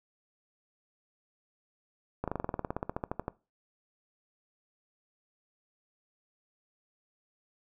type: slowing click train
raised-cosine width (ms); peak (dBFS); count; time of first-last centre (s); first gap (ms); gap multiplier
1; -18; 19; 2.24-3.281; 37; 1.05
effects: noise-tail reverb RT60 0.3 s tail -21 dB re dry